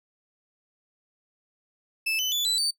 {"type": "tone with pitch steps", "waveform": "35% pulse", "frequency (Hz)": [2628, 3019, 3468, 3983, 4576], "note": ["E7", "F#7", "A7", "B7", "D8"], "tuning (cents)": [-6, 34, -26, 14, -46], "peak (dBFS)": -22, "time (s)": [2.06, 2.71], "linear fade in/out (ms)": 10, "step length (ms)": 130, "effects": ["noise-tail reverb RT60 0.1 s tail -19 dB re dry"]}